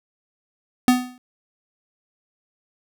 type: tone with exponential decay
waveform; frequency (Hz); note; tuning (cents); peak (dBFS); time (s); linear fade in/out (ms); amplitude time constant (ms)
square; 250; B3; +21; -10; 0.88-1.18; 1; 65
effects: none